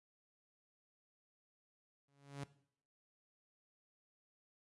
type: tone with exponential growth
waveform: sawtooth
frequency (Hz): 140.5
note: C#3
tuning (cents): +24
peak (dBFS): -36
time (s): 2.08-2.44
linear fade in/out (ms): 5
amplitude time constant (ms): 78
effects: noise-tail reverb RT60 0.6 s tail -17 dB re dry + resampled to 24000 Hz